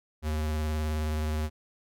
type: tone with vibrato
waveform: square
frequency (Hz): 77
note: D#2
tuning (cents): -17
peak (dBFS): -28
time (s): 0.22-1.5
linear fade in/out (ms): 50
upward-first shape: sine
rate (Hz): 19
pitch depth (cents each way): 25
effects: none